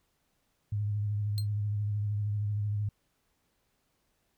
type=tone with vibrato; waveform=sine; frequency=103.83 Hz; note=G#2; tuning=in tune; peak=-28 dBFS; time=0.72-2.89 s; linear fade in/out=5 ms; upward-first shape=triangle; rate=13 Hz; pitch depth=41 cents each way
type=tone with exponential decay; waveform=sawtooth; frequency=4186 Hz; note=C8; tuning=in tune; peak=-30 dBFS; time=1.38-1.47 s; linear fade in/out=0 ms; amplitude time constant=18 ms
effects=pink hiss -75 dBFS RMS until 4.37 s